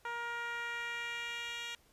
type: tone with band-pass filter sweep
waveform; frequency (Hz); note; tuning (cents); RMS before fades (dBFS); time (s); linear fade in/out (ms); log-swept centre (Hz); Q
10% pulse; 471.7; A#4; +20; -40; 0.05-1.75; 2; 1100 to 3600; 1.4
effects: pink hiss -67 dBFS RMS until 1.92 s + resampled to 32000 Hz